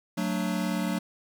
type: chord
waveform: square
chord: D major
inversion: first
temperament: equal with one note detuned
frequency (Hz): 185 / 223.3 / 293.7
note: F#3 / A3 / D4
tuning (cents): 0 / +26 / 0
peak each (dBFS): -30 / -32 / -34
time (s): 0.17-0.99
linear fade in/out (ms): 10
effects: 10-bit